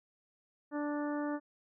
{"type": "harmonic tone", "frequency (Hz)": 293.7, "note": "D4", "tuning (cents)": 0, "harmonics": [1, 2, 3, 4, 5, 6], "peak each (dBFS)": [-34, -40, -44, -46, -48, -50], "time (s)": [0.71, 1.4], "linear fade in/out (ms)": 50, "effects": []}